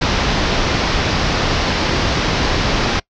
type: low-pass noise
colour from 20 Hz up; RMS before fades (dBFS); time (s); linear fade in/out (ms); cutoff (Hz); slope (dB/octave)
pink; -17; 0.01-3; 10; 5700; 48
effects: noise-tail reverb RT60 0.1 s tail -24 dB re dry